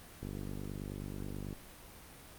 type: click train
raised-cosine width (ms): 3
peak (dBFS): -28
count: 65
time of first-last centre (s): 0.23-1.528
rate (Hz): 49.3
effects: pink hiss -53 dBFS RMS until 2.38 s + Opus 32 kbps